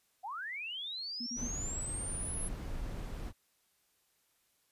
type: linear sweep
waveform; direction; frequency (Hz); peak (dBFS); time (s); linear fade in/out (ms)
sine; up; 701 to 10940; -38; 0.23-2.49; 20
type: tone bursts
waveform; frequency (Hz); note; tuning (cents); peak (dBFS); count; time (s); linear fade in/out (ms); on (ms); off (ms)
sine; 239.5; A#3; +47; -39; 3; 1.2-1.479; 10; 67; 39
type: noise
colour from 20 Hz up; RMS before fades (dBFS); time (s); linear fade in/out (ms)
brown; -40; 1.35-3.33; 50
effects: white hiss -74 dBFS RMS until 4.71 s + resampled to 32000 Hz